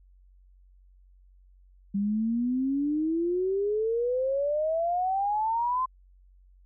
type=exponential sweep; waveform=sine; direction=up; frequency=196.4 to 1046.5 Hz; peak=-24 dBFS; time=1.94-5.86 s; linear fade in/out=10 ms; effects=added 46 Hz sine -54 dBFS peak until 6.65 s